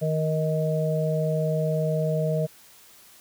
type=harmonic tone; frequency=156.7 Hz; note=D#3; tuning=13 cents sharp; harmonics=1 / 3 / 4; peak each=-24 / -29 / -27 dBFS; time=0.01-2.47 s; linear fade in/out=20 ms; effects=white hiss -52 dBFS RMS until 3.2 s